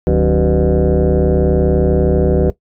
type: tone with frequency modulation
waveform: sine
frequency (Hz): 153.4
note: D#3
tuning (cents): -24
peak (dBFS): -8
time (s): 0.07-2.5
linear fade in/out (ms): 0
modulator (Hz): 113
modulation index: 3.4
effects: noise-tail reverb RT60 0.1 s tail -17 dB re dry + tanh soft clip ceiling -6 dBFS